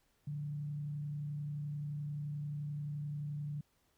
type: tone with frequency modulation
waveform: sine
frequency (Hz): 146.83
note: D3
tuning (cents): 0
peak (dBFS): -37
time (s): 0.27-3.61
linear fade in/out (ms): 5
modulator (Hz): 31.5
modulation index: 0.3
effects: pink hiss -75 dBFS RMS until 3.97 s